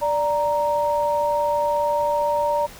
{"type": "tone pair together", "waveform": "sine", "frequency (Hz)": [587.1, 932], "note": ["D5", "A#5"], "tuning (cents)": [-1, -1], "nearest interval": "minor sixth", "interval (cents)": 800, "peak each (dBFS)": -21, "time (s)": [0.01, 2.67], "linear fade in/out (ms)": 20, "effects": ["pink hiss -42 dBFS RMS until 2.79 s"]}